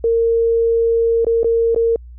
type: tone with dropouts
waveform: sine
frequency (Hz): 460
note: A#4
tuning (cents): -23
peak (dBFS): -12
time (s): 0.04-1.96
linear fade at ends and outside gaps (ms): 2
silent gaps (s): 1.247-1.267 / 1.432-1.444 / 1.747-1.761
effects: added 60 Hz sine -34 dBFS peak until 2.18 s